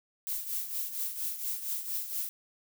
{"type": "noise with tremolo", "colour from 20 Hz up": "violet", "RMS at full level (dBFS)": -32, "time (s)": [0.27, 2.29], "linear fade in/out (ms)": 0, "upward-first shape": "triangle", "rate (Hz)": 4.3, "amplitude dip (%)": 70, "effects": []}